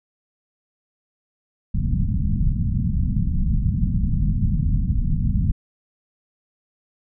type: low-pass noise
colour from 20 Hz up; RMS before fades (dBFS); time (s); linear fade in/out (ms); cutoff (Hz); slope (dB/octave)
pink; -20; 1.74-5.52; 10; 220; 48
effects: none